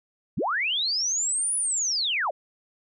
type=linear two-way sweep; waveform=sine; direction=up then down; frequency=82.41 to 10000 to 488.8 Hz; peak=-23 dBFS; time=0.37-2.31 s; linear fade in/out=10 ms; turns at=1.56 s; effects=none